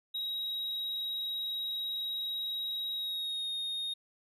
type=tone with pitch glide; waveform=triangle; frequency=3819 to 3708 Hz; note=A#7 to A#7; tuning=+41 to -10 cents; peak=-32 dBFS; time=0.14-3.94 s; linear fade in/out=10 ms; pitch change=-51 cents; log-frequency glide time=2.93-3.5 s; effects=none